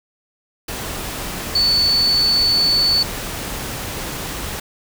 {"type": "tone in noise", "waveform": "sine", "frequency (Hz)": 4470, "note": "C#8", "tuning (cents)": 14, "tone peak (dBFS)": -13, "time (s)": [1.55, 3.03], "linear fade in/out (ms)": 5, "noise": "pink", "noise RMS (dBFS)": -27, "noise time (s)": [0.68, 4.6], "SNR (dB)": 11, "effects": []}